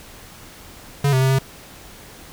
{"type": "tone with pitch steps", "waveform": "square", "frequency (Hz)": [141.5, 130.9, 132.5, 133.8], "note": ["C#3", "C3", "C3", "C3"], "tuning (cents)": [36, 1, 22, 39], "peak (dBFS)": -15, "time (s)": [1.04, 1.388], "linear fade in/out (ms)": 5, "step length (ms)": 87, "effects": ["pink hiss -42 dBFS RMS until 2.32 s"]}